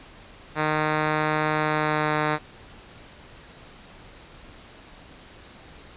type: tone with pitch glide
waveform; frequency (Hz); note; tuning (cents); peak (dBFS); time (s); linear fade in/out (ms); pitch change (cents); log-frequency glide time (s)
5% pulse; 153.8 to 152.12; D#3 to D#3; -20 to -39; -10; 0.55-2.39; 50; -19; 1.52-2.19
effects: pink hiss -47 dBFS RMS until 5.96 s + resampled to 8000 Hz